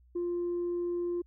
sine tone, 349.2 Hz, F4, in tune, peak -28 dBFS, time 0.15-1.22 s, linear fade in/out 10 ms, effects tanh soft clip ceiling -27 dBFS + added 61 Hz sine -58 dBFS peak until 1.26 s

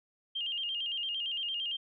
sine tone with vibrato, 3000 Hz, F#7, 23 cents sharp, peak -32 dBFS, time 0.35-1.77 s, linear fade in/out 10 ms, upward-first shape square, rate 8.8 Hz, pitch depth 92 cents each way, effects none

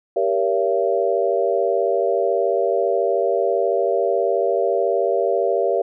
sine chord, G diminished seventh, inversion none, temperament just, 392 / 470.4 / 564.5 / 677.4 Hz, G4 / Bb4 / Db5 / Fb5, 0 / +16 / +31 / +47 cents, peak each -22 dBFS, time 0.16-5.82 s, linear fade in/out 5 ms, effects none

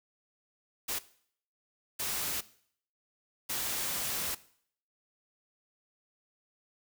white noise bursts at uneven times, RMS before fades -34 dBFS, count 3, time 0.88-0.99 / 1.99-2.41 / 3.49-4.35 s, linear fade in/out 10 ms, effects noise-tail reverb RT60 0.6 s tail -18 dB re dry

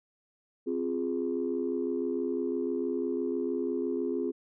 sine chord, F minor, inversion second, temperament equal, 261.6 / 349.2 / 415.3 Hz, C4 / F4 / Ab4, 0 / 0 / 0 cents, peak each -32 dBFS, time 0.66-4.32 s, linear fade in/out 20 ms, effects tanh soft clip ceiling -20 dBFS

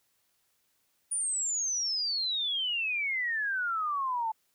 sine exponential sweep, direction down, 9590 to 869 Hz, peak -28 dBFS, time 1.11-4.32 s, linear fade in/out 10 ms, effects white hiss -73 dBFS RMS until 4.54 s

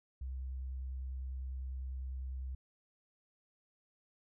sine tone with vibrato, 65 Hz, C2, 11 cents flat, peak -38 dBFS, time 0.21-2.55 s, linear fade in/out 5 ms, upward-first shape triangle, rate 10 Hz, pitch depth 13 cents each way, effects none

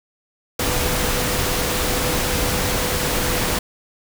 sine tone in noise, 496.8 Hz, B4, 10 cents sharp, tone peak -29 dBFS, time 0.59-3.59 s, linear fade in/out 5 ms, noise pink, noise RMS -21 dBFS, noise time 0.59-3.59 s, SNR -11 dB, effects none

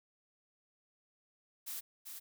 blue noise with echo, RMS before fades -42 dBFS, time 1.66-1.81 s, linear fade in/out 20 ms, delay 390 ms, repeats 1, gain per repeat -5 dB, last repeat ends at 2.2 s, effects none

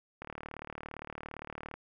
click train, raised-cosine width 0.5 ms, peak -26 dBFS, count 58, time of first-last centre 0.22-1.74 s, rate 37.5 Hz, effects none

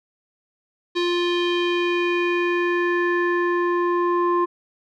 square tone with low-pass filter sweep, 350 Hz, F4, 4 cents sharp, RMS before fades -21 dBFS, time 0.95-4.46 s, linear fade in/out 20 ms, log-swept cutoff 3900 to 1100 Hz, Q 3.1, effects none

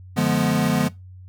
square chord, D diminished seventh, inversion none, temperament equal with one note detuned, 146.83 / 174.61 / 211.4 / 246.9 Hz, D3 / F3 / Ab3 / Cb4, 0 / 0 / +31 / 0 cents, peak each -24 dBFS, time 0.16-0.89 s, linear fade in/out 20 ms, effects noise-tail reverb RT60 0.2 s tail -19 dB re dry + added 92 Hz sine -39 dBFS peak until 1.28 s

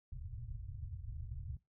white low-pass noise, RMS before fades -45 dBFS, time 0.12-1.57 s, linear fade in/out 5 ms, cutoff 130 Hz, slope 96 dB/octave, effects noise-tail reverb RT60 0.2 s tail -19 dB re dry

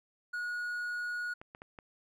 triangle tone, 1451 Hz, F#6, 34 cents flat, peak -32 dBFS, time 0.33-1.34 s, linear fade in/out 10 ms
clicks, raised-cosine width 0.5 ms, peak -32 dBFS, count 4, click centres 1.415 / 1.549 / 1.619 / 1.788 s
effects none

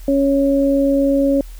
sine tone pair together, 277.2 / 554.4 Hz, C#4 / C#5, 0 / 0 cents, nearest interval octave, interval 1200 cents, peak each -14 / -16 dBFS, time 0.08-1.41 s, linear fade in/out 2 ms, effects added 40 Hz sine -31 dBFS peak until 1.59 s + white hiss -47 dBFS RMS until 1.59 s

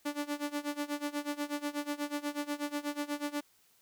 sawtooth tone with tremolo, 291.8 Hz, D4, 11 cents flat, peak -27 dBFS, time 0.05-3.41 s, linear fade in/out 10 ms, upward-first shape sine, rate 8.2 Hz, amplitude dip 90%, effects white hiss -67 dBFS RMS until 3.81 s

